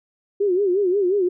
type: tone with vibrato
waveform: sine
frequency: 382.1 Hz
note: G4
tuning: 44 cents flat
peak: -16 dBFS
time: 0.4-1.29 s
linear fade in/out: 10 ms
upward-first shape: sine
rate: 5.6 Hz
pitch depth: 140 cents each way
effects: none